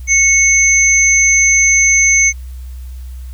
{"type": "tone pair together", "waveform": "sine", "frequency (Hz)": [2200, 6223], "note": ["C#7", "G8"], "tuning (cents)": [-14, -14], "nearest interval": "octave + tritone", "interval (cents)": 1800, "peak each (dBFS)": -10, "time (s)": [0.07, 2.33], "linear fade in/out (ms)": 50, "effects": ["added 63 Hz sine -25 dBFS peak until 3.33 s", "white hiss -48 dBFS RMS until 3.33 s"]}